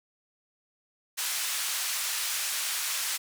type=band-pass noise; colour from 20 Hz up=white; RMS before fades=-31 dBFS; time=1.17-3.18 s; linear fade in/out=20 ms; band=1200 to 11000 Hz; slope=12 dB/octave; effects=none